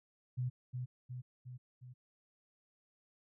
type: tone with echo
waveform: sine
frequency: 125.4 Hz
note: B2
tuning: 27 cents sharp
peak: -33 dBFS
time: 0.37-0.5 s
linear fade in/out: 20 ms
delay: 360 ms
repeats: 4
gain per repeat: -4 dB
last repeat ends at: 1.94 s
effects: none